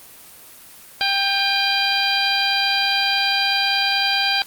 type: harmonic tone with a mistuned harmonic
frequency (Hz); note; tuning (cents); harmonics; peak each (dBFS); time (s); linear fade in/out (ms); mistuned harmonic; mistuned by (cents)
791; G5; +15; 1 / 2 / 3 / 4 / 5 / 6; -24 / -24 / -24 / -24 / -24 / -24; 1.01-4.42; 0; 3; +34
effects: white hiss -43 dBFS RMS until 4.46 s + Opus 24 kbps